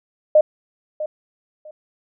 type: tone with echo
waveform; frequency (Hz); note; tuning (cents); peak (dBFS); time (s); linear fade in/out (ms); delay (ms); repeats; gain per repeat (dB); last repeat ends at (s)
sine; 612; D#5; -29; -8; 0.35-0.41; 5; 650; 2; -14; 1.71
effects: none